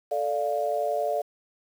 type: chord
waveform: sine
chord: D minor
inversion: second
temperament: equal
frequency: 440 / 587.3 / 698.5 Hz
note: A4 / D5 / F5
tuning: 0 / 0 / 0 cents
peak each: -31 / -27 / -28 dBFS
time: 0.11-1.22 s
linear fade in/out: 10 ms
effects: 8-bit